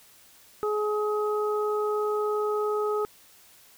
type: harmonic tone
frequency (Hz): 421.5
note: G#4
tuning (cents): +26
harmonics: 1 / 2 / 3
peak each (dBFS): -25 / -36 / -31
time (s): 0.63-3.05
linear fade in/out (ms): 0
effects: white hiss -55 dBFS RMS until 3.77 s